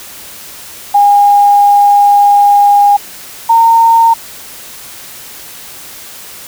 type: tone pair in turn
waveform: sine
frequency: 814 / 915.3 Hz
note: G#5 / A#5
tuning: -35 / -32 cents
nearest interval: major second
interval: 203 cents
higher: second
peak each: -3 dBFS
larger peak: neither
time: 0.94-2.97 / 3.49-4.14 s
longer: first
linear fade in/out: 10 ms
effects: white hiss -30 dBFS RMS until 6.47 s